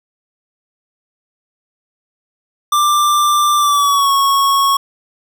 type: tone with pitch glide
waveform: square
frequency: 1183 to 1103.8 Hz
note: D6 to C#6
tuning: +12 to -8 cents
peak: -11 dBFS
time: 2.72-4.77 s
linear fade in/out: 5 ms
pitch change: -120 cents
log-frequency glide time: 3.57-4.11 s
effects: none